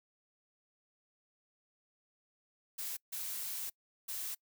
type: noise bursts at uneven times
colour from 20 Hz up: blue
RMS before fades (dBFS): -40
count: 3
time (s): 2.78-2.97 / 3.12-3.7 / 4.08-4.35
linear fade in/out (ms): 10
effects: noise-tail reverb RT60 0.1 s tail -25 dB re dry